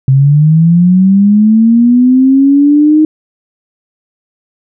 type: linear sweep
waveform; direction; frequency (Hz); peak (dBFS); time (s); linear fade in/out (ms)
sine; up; 130.81 to 312; -3; 0.08-3.05; 2
effects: none